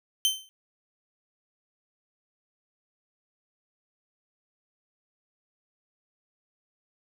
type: tone with exponential decay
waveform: sawtooth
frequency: 3090 Hz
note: G7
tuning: 26 cents flat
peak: -15 dBFS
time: 0.25-0.49 s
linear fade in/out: 0 ms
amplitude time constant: 52 ms
effects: none